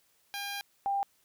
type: tone pair in turn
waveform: 10% pulse / sine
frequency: 805 / 795.3 Hz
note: G5 / G5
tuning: +46 / +25 cents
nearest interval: unison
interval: 21 cents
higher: first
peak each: -27 dBFS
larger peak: neither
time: 0.34-0.61 / 0.86-1.03 s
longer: first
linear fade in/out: 0 ms
effects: white hiss -69 dBFS RMS until 1.24 s